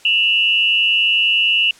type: tone pair together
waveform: sine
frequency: 2700 / 2909 Hz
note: E7 / F#7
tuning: +41 / -30 cents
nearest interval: minor second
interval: 129 cents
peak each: -15 dBFS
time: 0.05-1.71 s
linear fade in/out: 2 ms
effects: white hiss -46 dBFS RMS until 1.79 s + low-pass 8000 Hz 12 dB/octave